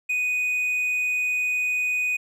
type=tone; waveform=triangle; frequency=2487 Hz; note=D#7; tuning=1 cent flat; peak=-20 dBFS; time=0.09-2.17 s; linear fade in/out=10 ms; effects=none